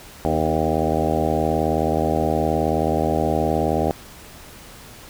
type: harmonic tone with a mistuned harmonic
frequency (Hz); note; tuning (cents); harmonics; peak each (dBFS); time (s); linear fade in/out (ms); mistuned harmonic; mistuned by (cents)
79; D#2; +27; 1 / 2 / 3 / 4 / 5 / 6 / 7 / 8 / 9 / 10; -27 / -27 / -27 / -27 / -27 / -27 / -27 / -27 / -27 / -27; 0.25-3.91; 0; 4; -32
effects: pink hiss -42 dBFS RMS until 5.09 s